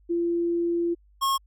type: tone pair in turn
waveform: sine / square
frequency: 342 / 1085.8 Hz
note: F4 / C#6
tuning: -36 / -36 cents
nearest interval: octave + minor sixth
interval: 2000 cents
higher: second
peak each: -22 dBFS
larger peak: neither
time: 0.09-0.95 / 1.21-1.38 s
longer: first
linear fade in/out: 20 ms
effects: added 50 Hz sine -55 dBFS peak until 1.46 s